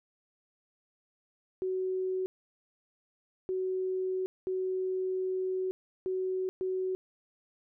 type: tone bursts at uneven times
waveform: sine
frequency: 373.7 Hz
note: F#4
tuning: 17 cents sharp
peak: -29 dBFS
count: 5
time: 1.62-2.26 / 3.49-4.26 / 4.47-5.71 / 6.06-6.49 / 6.61-6.95 s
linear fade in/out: 0 ms
effects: none